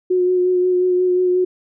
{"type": "tone with vibrato", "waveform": "sine", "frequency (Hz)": 363.4, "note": "F#4", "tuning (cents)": -31, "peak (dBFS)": -13, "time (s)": [0.1, 1.45], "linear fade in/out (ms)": 10, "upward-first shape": "sine", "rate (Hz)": 5.6, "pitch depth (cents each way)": 18, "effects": []}